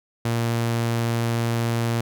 sawtooth tone, 116.54 Hz, A#2, in tune, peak -17 dBFS, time 0.25-2.01 s, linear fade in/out 5 ms, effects none

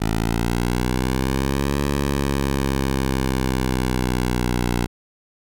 10% pulse linear two-way sweep, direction up then down, 53.9 to 71 to 59.5 Hz, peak -11 dBFS, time 0-4.87 s, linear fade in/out 20 ms, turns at 1.81 s, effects none

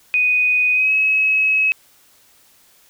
sine tone with pitch glide, 2489 to 2565 Hz, D#7 to E7, 0 to -48 cents, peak -13 dBFS, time 0.14-1.72 s, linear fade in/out 0 ms, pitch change +52 cents, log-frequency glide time 0.73-0.92 s, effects white hiss -53 dBFS RMS until 2.89 s

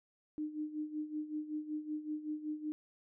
sine tone with tremolo, 304.4 Hz, D#4, 38 cents flat, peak -34 dBFS, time 0.38-2.72 s, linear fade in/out 0 ms, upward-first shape sine, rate 5.3 Hz, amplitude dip 75%, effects none

